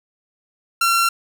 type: tone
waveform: sawtooth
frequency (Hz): 1364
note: F6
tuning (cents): -41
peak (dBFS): -11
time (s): 0.81-1.09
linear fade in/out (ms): 5
effects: none